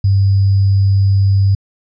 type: tone with sample-and-hold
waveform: sine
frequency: 98 Hz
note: G2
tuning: in tune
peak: -8 dBFS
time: 0.04-1.55 s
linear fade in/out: 5 ms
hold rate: 4900 Hz
effects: resampled to 16000 Hz